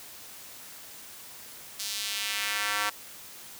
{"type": "tone with high-pass filter sweep", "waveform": "square", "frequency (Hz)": 103.9, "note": "G#2", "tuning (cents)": 1, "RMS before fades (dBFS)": -31, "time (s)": [1.79, 2.9], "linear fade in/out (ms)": 10, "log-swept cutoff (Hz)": [4800, 1200], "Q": 1.3, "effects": ["white hiss -46 dBFS RMS until 3.59 s", "high-pass 60 Hz 12 dB/octave"]}